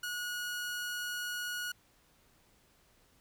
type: tone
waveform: sawtooth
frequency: 1453 Hz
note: F#6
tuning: 32 cents flat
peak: -32 dBFS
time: 0.03-1.72 s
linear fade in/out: 5 ms
effects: pink hiss -67 dBFS RMS until 3.2 s